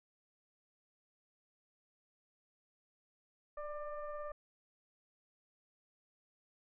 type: tone with frequency modulation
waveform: sine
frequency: 591 Hz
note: D5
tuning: 11 cents sharp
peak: -40 dBFS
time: 3.57-4.32 s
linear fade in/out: 5 ms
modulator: 600 Hz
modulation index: 1.1
effects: none